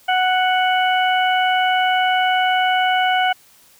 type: harmonic tone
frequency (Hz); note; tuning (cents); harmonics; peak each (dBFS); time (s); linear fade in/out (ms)
740; F#5; 0; 1 / 2 / 3 / 4; -16 / -21 / -25 / -24; 0.08-3.33; 10
effects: white hiss -51 dBFS RMS until 3.79 s